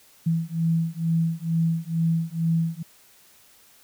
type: beating tone pair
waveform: sine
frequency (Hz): 163.6 / 165.8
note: E3 / E3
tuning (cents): -13 / +10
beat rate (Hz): 2.2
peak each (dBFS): -24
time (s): 0.26-2.83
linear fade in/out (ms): 10
effects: white hiss -55 dBFS RMS until 3.83 s